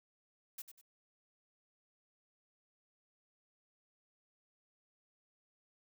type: noise with echo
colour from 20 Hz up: blue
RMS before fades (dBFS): -45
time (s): 0.58-0.62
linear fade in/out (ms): 5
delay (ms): 97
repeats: 2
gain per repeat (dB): -9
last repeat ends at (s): 0.814
effects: none